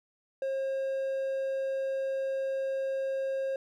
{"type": "tone", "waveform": "triangle", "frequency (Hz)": 537, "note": "C5", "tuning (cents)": 45, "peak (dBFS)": -27, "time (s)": [0.42, 3.56], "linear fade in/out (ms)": 2, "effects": []}